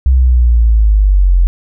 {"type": "linear sweep", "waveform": "sine", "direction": "down", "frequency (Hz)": [66, 42.74], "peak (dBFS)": -5, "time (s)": [0.06, 1.47], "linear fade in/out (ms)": 0, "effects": []}